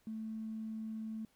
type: tone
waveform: triangle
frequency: 220 Hz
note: A3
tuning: in tune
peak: -35 dBFS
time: 0.07-1.25 s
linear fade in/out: 2 ms
effects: tanh soft clip ceiling -37 dBFS + pink hiss -72 dBFS RMS until 1.35 s